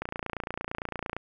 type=click train; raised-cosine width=0.5 ms; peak=-17 dBFS; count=34; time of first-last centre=0.02-1.166 s; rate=28.8 Hz; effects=none